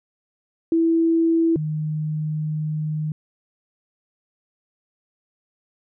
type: tone pair in turn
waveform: sine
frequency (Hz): 329.6 / 153.85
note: E4 / D#3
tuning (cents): 0 / -19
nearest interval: octave + minor second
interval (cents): 1319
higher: first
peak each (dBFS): -15 / -22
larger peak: first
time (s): 0.72-1.56 / 1.56-3.12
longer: second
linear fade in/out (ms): 2
effects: none